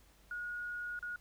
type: tone with dropouts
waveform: sine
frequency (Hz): 1445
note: F#6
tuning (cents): -41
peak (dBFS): -38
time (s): 0.31-1.16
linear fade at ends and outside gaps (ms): 2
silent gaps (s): 0.991-1.026
effects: added 50 Hz sine -63 dBFS peak until 1.2 s + pink hiss -66 dBFS RMS until 1.2 s